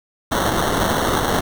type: noise with sample-and-hold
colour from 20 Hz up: white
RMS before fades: -19 dBFS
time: 0.31-1.41 s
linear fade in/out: 10 ms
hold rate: 2450 Hz
effects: none